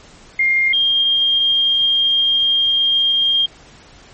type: tone pair in turn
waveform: sine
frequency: 2119 / 3214 Hz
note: C7 / G7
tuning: +21 / +43 cents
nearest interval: perfect fifth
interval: 722 cents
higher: second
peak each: -12 dBFS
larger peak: neither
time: 0.39-0.73 / 0.73-3.46 s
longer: second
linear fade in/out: 5 ms
effects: pink hiss -44 dBFS RMS until 4.13 s + MP3 32 kbps